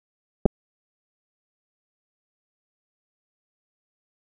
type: clicks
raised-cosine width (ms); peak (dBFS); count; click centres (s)
2; -4; 2; 0.456 / 0.461
effects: none